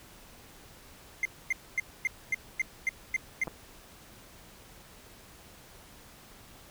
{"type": "tone bursts", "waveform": "triangle", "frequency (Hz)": 2093, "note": "C7", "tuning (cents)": 0, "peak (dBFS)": -23, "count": 9, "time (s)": [1.23, 3.437], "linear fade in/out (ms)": 2, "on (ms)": 23, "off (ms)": 250}
{"type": "clicks", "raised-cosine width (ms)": 1, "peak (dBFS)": -24, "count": 2, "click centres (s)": [3.473, 3.479]}
{"effects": ["pink hiss -53 dBFS RMS until 6.7 s"]}